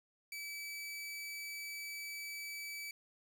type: tone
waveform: sawtooth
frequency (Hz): 2300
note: D7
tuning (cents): -37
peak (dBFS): -39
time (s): 0.32-2.91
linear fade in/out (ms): 2
effects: 11-bit